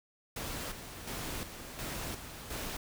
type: noise with tremolo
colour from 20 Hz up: pink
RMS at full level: -39 dBFS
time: 0.36-2.77 s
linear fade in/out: 5 ms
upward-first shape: square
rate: 1.4 Hz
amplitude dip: 55%
effects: none